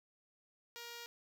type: tone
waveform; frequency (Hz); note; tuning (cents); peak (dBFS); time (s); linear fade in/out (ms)
5% pulse; 472; A#4; +22; -35; 0.76-1.06; 0
effects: none